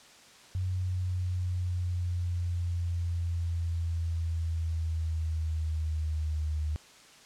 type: linear sweep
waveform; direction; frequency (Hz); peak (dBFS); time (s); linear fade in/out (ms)
sine; down; 92.5 to 76.2; -28; 0.55-6.76; 0
effects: white hiss -54 dBFS RMS until 7.25 s + low-pass 7000 Hz 12 dB/octave